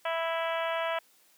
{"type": "harmonic tone", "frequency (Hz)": 329.6, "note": "E4", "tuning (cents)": 0, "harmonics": [2, 3, 4, 5, 6, 7, 8, 9, 10], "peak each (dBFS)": [-31, -35, -37, -39, -41, -42, -43, -44, -45], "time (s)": [0.05, 0.99], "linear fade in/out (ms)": 5, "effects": ["white hiss -63 dBFS RMS until 1.37 s", "high-pass 200 Hz 12 dB/octave"]}